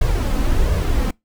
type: noise with flanger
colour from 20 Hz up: brown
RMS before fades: -17 dBFS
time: 0.01-1.11 s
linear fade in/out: 5 ms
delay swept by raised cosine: 1.8 to 3.9 ms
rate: 1.4 Hz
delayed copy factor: +0.55
effects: noise-tail reverb RT60 0.2 s tail -26 dB re dry